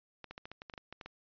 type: clicks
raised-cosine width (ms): 0.3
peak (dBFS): -29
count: 12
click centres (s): 0.243 / 0.31 / 0.379 / 0.455 / 0.516 / 0.619 / 0.698 / 0.738 / 0.778 / 0.926 / 1.012 / 1.06
effects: resampled to 11025 Hz